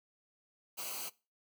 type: noise with comb filter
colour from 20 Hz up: white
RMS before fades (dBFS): -41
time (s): 0.77-1.1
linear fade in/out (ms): 20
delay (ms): 0.56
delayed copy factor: -0.75
effects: noise-tail reverb RT60 0.3 s tail -21 dB re dry